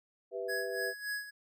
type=chord; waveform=sine; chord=E minor; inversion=first; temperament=equal; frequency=392 / 493.9 / 659.3 Hz; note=G4 / B4 / E5; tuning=0 / 0 / 0 cents; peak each=-39 / -38 / -41 dBFS; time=0.31-0.94 s; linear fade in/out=50 ms
type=tone with tremolo; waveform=square; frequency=1672 Hz; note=G#6; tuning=11 cents sharp; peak=-34 dBFS; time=0.48-1.31 s; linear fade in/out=20 ms; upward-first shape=sine; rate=3.5 Hz; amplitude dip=75%
effects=none